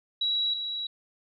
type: tone pair in turn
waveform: sine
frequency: 3891 / 3891 Hz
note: B7 / B7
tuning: -27 / -27 cents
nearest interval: unison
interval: 0 cents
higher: neither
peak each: -24 / -30 dBFS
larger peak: first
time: 0.21-0.54 / 0.54-0.87 s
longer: neither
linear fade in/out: 5 ms
effects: none